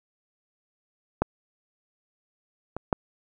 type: clicks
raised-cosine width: 1 ms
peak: -7 / -18 / -7 dBFS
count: 3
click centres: 1.22 / 2.766 / 2.928 s
effects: none